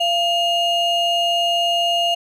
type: ring-modulated tone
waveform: triangle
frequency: 1768 Hz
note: A6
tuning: 8 cents sharp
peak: -11 dBFS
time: 0-2.15 s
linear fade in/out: 10 ms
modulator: 1080 Hz
effects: none